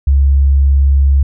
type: tone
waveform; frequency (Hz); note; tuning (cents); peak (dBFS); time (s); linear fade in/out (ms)
sine; 69; C#2; -7; -6; 0.07-1.23; 5
effects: none